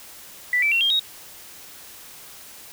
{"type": "tone with pitch steps", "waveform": "sine", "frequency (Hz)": [1975.5, 2322, 2730, 3209, 3773], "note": ["B6", "D7", "F7", "G7", "A#7"], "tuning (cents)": [0, -20, -40, 40, 20], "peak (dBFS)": -17, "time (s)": [0.53, 0.995], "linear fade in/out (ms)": 2, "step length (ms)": 93, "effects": ["white hiss -43 dBFS RMS until 2.72 s"]}